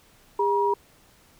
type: tone pair together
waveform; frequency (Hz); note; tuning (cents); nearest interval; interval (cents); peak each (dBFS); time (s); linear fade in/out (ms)
sine; 405.2 / 956.2; G#4 / A#5; -43 / +44; octave + minor third; 1487; -23 / -22; 0.39-0.74; 5
effects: pink hiss -57 dBFS RMS until 1.39 s